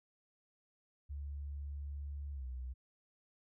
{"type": "tone with pitch glide", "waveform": "sine", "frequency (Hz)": [71.4, 63.24], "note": ["D2", "B1"], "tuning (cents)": [-48, 42], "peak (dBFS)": -40, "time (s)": [1.09, 2.74], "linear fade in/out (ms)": 20, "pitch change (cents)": -210, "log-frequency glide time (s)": [2.33, 2.46], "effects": []}